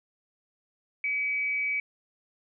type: tone with amplitude modulation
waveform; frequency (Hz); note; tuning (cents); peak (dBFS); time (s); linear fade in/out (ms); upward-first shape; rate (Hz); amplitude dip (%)
sine; 2280; C#7; +48; -24; 1.04-1.8; 2; sine; 224; 40
effects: none